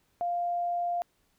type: tone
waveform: sine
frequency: 698.5 Hz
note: F5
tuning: in tune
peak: -27 dBFS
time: 0.21-1.02 s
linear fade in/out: 0 ms
effects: pink hiss -71 dBFS RMS until 1.38 s